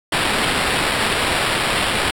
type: noise with sample-and-hold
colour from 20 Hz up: white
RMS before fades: -19 dBFS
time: 0.12-2.11 s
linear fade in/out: 5 ms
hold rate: 6300 Hz
effects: low-pass 12000 Hz 12 dB/octave